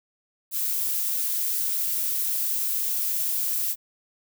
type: noise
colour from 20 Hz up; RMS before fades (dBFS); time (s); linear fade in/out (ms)
violet; -26; 0.51-3.76; 50
effects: none